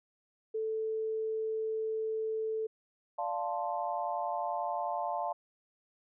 sine tone, 440 Hz, A4, in tune, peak -31 dBFS, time 0.54-2.67 s, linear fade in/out 10 ms
sine chord, D minor seventh, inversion none, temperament equal, 587.3 / 698.5 / 880 / 1046.5 Hz, D5 / F5 / A5 / C6, 0 / 0 / 0 / 0 cents, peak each -39 / -35 / -36 / -40 dBFS, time 3.18-5.33 s, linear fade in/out 10 ms
effects none

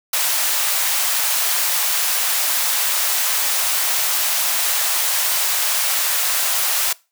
white high-pass noise, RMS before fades -19 dBFS, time 0.13-6.93 s, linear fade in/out 5 ms, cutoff 610 Hz, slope 24 dB/octave, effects noise-tail reverb RT60 0.3 s tail -23 dB re dry

